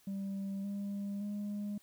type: tone with pitch steps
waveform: sine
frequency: 196 / 200.7 / 205.5 Hz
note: G3 / G3 / G#3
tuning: 0 / +41 / -18 cents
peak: -33 dBFS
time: 0.07-1.78 s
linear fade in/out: 5 ms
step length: 570 ms
effects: tanh soft clip ceiling -35 dBFS + white hiss -66 dBFS RMS until 1.82 s